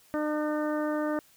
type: harmonic tone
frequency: 302.3 Hz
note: D#4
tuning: 50 cents flat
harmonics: 1 / 2 / 3 / 4 / 5 / 6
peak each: -29 / -31 / -40 / -38 / -41 / -44 dBFS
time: 0.14-1.19 s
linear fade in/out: 0 ms
effects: white hiss -60 dBFS RMS until 1.36 s